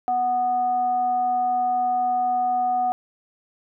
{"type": "tone with frequency modulation", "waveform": "sine", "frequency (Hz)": 740, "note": "F#5", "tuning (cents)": 0, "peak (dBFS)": -19, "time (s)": [0.08, 2.92], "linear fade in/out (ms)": 0, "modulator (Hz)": 492, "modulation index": 0.24, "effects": []}